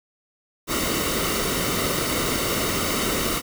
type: noise with comb filter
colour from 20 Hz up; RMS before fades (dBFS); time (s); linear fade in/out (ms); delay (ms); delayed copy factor
pink; -24; 0.67-3.42; 50; 1.2; -0.6
effects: none

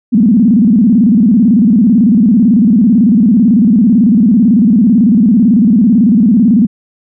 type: tone with vibrato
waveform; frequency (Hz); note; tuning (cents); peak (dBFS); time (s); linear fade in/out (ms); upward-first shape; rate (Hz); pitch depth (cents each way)
sine; 220; A3; 0; -4; 0.12-6.67; 20; square; 18; 190
effects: none

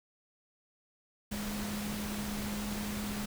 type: tone in noise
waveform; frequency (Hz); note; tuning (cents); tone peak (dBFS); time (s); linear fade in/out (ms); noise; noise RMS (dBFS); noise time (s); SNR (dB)
sine; 207.7; G#3; 0; -36; 1.31-3.26; 10; pink; -40; 1.31-3.26; +1
effects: none

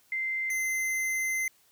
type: tone pair in turn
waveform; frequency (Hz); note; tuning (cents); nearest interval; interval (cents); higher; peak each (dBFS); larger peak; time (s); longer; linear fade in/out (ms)
sine / square; 2081 / 2068; C7 / C7; -10 / -21; unison; 11; first; -28; neither; 0.12-0.5 / 0.5-1.48; second; 2
effects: white hiss -64 dBFS RMS until 1.71 s

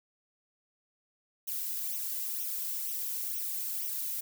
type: noise with flanger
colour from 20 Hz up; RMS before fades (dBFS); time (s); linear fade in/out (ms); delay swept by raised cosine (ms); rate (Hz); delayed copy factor
violet; -35; 1.47-4.21; 10; 0.33 to 2.03; 2.1; +0.75
effects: none

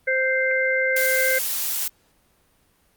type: harmonic tone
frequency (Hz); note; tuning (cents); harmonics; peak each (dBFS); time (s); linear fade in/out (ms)
522; C5; -4; 1 / 3 / 4; -23 / -23 / -23; 0.07-1.39; 10
type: noise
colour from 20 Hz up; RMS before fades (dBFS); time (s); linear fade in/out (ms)
blue; -25; 0.96-1.88; 5
effects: pink hiss -62 dBFS RMS until 2.96 s + Opus 32 kbps

